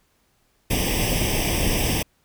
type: noise with comb filter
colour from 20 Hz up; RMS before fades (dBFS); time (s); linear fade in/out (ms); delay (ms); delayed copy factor
pink; -22; 0.7-2.03; 10; 0.36; +0.95
effects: pink hiss -65 dBFS RMS until 2.24 s